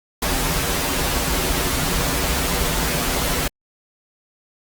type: noise with comb filter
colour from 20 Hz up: pink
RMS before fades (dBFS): -21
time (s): 0.22-3.48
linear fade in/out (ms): 5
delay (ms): 9.4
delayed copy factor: -0.9
effects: Opus 48 kbps